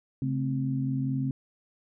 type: tone cluster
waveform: sine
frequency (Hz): 136.3 / 217.5 / 262.1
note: C#3 / A3 / C4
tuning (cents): -29 / -20 / +3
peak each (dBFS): -28 / -37 / -30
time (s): 0.22-1.31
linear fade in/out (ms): 2
effects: none